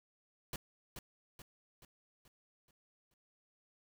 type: noise with echo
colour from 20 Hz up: pink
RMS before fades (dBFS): -41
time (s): 0.53-0.56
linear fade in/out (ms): 2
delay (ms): 430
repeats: 6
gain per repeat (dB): -6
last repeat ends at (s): 3.14
effects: none